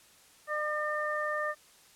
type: harmonic tone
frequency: 603 Hz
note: D5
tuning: 46 cents sharp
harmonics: 1 / 2 / 3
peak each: -34 / -34 / -34 dBFS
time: 0.47-1.55 s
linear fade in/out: 50 ms
effects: white hiss -59 dBFS RMS until 1.95 s + low-pass 11000 Hz 12 dB/octave